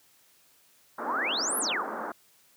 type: band-pass noise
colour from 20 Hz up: white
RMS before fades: -35 dBFS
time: 0.98-2.12 s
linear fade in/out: 5 ms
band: 210 to 1500 Hz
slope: 48 dB/octave
type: exponential two-way sweep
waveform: sine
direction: up then down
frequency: 712 to 11840 to 712 Hz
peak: -27 dBFS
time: 1.04-1.85 s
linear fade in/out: 50 ms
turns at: 1.58 s
effects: white hiss -62 dBFS RMS until 2.56 s + high-pass 80 Hz 12 dB/octave